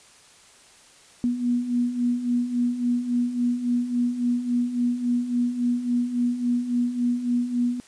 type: beating tone pair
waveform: sine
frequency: 240.2 / 243.8 Hz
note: B3 / B3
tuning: -48 / -22 cents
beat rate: 3.6 Hz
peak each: -28 / -22 dBFS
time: 1.24-7.8 s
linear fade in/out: 0 ms
effects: white hiss -52 dBFS RMS until 7.87 s + resampled to 22050 Hz